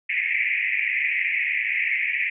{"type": "band-pass noise", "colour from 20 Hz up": "white", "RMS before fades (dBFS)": -24, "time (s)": [0.09, 2.3], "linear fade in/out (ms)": 10, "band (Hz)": [1900, 2500], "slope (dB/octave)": 96, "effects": []}